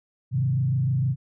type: tone with frequency modulation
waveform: sine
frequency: 130.81 Hz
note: C3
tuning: in tune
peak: -20 dBFS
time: 0.31-1.16 s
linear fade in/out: 50 ms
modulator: 26.5 Hz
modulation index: 0.8
effects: none